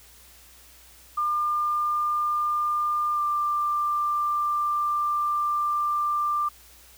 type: tone with pitch glide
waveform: sine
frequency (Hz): 1200 to 1186.9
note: D6 to D6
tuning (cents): +37 to +18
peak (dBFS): -22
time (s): 1.17-6.49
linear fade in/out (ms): 10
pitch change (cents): -19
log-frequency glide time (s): 3.14-3.2
effects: added 60 Hz sine -56 dBFS peak until 6.97 s + white hiss -52 dBFS RMS until 6.97 s